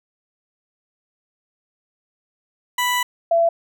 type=tone pair in turn; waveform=20% pulse / sine; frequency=987.8 / 672.3 Hz; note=B5 / E5; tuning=0 / +34 cents; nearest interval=perfect fifth; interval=666 cents; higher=first; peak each=-13 dBFS; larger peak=neither; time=2.78-3.03 / 3.31-3.49 s; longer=first; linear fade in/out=5 ms; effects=none